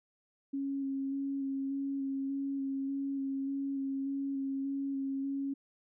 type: tone with vibrato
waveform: sine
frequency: 273.7 Hz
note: C#4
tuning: 22 cents flat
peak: -32 dBFS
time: 0.53-5.54 s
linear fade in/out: 10 ms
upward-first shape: square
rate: 1.7 Hz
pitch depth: 13 cents each way
effects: none